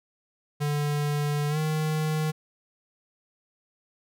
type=tone with pitch glide; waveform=square; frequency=146.83 to 155.29 Hz; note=D3 to D#3; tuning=0 to -3 cents; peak=-25 dBFS; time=0.6-2.32 s; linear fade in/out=20 ms; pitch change=+97 cents; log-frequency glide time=1.49-1.58 s; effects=none